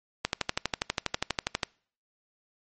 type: click train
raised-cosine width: 0.2 ms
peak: -8 dBFS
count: 18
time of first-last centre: 0.25-1.632 s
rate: 12.3 Hz
effects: noise-tail reverb RT60 0.5 s tail -26 dB re dry + MP3 32 kbps